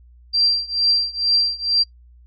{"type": "tone with tremolo", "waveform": "sine", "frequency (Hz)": 4721, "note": "D8", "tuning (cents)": 8, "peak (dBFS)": -12, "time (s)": [0.33, 1.84], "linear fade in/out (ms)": 20, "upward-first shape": "triangle", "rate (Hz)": 2.2, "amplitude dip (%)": 95, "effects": ["noise-tail reverb RT60 0.1 s tail -20 dB re dry", "added 60 Hz sine -45 dBFS peak until 2.26 s"]}